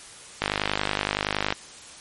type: click train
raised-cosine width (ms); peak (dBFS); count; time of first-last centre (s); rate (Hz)
0.3; -6; 57; 0.42-1.525; 50.7
effects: white hiss -44 dBFS RMS until 2 s + MP3 48 kbps